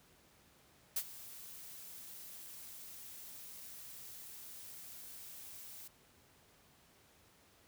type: noise with ADSR envelope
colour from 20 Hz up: blue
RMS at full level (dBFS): -34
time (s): 0.96-5.88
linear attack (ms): 6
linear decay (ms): 63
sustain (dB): -17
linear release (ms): 7
effects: pink hiss -66 dBFS RMS until 7.67 s + high-pass 60 Hz 12 dB/octave